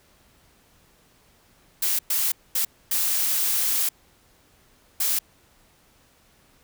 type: noise bursts at uneven times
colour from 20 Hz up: blue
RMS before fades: -23 dBFS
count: 5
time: 1.82-1.99 / 2.1-2.32 / 2.55-2.65 / 2.91-3.89 / 5-5.19 s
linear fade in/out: 5 ms
effects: pink hiss -59 dBFS RMS until 6.63 s